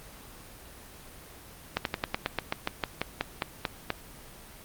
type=slowing click train; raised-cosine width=0.3 ms; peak=-10 dBFS; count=15; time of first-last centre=1.77-3.904 s; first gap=82 ms; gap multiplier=1.09; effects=pink hiss -48 dBFS RMS until 4.64 s + Opus 24 kbps